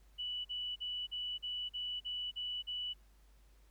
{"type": "tone bursts", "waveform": "sine", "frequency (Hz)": 2960, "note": "F#7", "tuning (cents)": 0, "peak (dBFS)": -37, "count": 9, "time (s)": [0.18, 2.938], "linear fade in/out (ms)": 20, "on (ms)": 270, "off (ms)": 41, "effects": ["added 50 Hz sine -61 dBFS peak until 3.7 s", "pink hiss -72 dBFS RMS until 3.7 s"]}